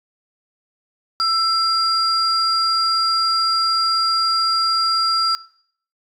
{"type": "tone pair together", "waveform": "sine", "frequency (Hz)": [1332, 4791], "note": ["E6", "D8"], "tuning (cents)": [18, 34], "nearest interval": "octave + minor seventh", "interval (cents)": 2216, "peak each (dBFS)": [-18, -17], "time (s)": [1.2, 5.35], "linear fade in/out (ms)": 0, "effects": ["noise-tail reverb RT60 0.6 s tail -20 dB re dry", "tanh soft clip ceiling -10 dBFS"]}